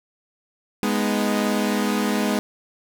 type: chord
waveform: sawtooth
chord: G# minor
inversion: none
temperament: equal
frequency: 207.7 / 246.9 / 311.1 Hz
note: G#3 / B3 / D#4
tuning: 0 / 0 / 0 cents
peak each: -18 / -21 / -24 dBFS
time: 0.83-2.39 s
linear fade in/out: 0 ms
effects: none